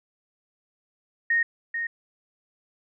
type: tone with echo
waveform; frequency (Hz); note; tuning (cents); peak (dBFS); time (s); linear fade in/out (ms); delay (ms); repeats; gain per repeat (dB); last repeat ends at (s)
sine; 1856; A#6; -8; -19; 1.3-1.43; 5; 440; 1; -7; 1.87
effects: none